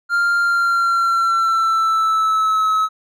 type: tone with pitch glide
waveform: triangle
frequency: 1396 to 1287.6 Hz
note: F6 to E6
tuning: -1 to -41 cents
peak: -12 dBFS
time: 0.09-2.89 s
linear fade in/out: 50 ms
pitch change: -140 cents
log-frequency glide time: 0.4-2.69 s
effects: none